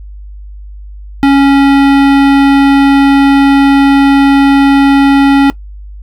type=tone with hard clipping; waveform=sine; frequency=277.2 Hz; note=C#4; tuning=in tune; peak=-5 dBFS; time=1.23-5.5 s; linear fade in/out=0 ms; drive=18 dB; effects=noise-tail reverb RT60 0.1 s tail -20 dB re dry + added 50 Hz sine -25 dBFS peak until 6.02 s